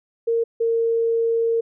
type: tone pair in turn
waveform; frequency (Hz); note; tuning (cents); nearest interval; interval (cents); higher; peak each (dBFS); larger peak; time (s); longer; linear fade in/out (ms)
sine; 461.3 / 458.9; A#4 / A#4; -18 / -27; unison; 9; first; -17; neither; 0.27-0.44 / 0.6-1.61; second; 10
effects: none